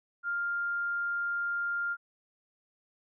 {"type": "tone", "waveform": "sine", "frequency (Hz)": 1400, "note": "F6", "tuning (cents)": 4, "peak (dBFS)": -29, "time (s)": [0.23, 1.97], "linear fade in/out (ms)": 50, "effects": []}